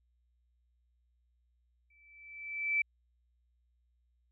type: tone with exponential growth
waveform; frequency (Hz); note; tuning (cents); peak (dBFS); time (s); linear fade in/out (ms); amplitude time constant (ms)
sine; 2320; D7; -22; -25; 1.9-2.82; 5; 200
effects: added 60 Hz sine -70 dBFS peak until 4.31 s